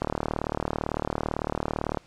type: click train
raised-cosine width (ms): 1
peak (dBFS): -12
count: 75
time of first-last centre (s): 0.02-1.973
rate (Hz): 37.9
effects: pink hiss -56 dBFS RMS until 2.06 s + low-pass 6000 Hz 12 dB/octave